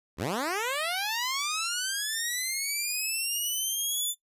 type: linear sweep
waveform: 10% pulse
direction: up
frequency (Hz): 58.5 to 3532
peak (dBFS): -20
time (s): 0.17-4.15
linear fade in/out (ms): 50
effects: noise-tail reverb RT60 0.1 s tail -18 dB re dry + resampled to 32000 Hz